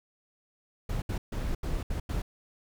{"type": "noise bursts at uneven times", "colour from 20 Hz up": "brown", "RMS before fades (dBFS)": -31, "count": 6, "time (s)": [[0.89, 1.02], [1.09, 1.18], [1.32, 1.55], [1.63, 1.83], [1.9, 2], [2.09, 2.22]], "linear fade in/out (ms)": 5, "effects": []}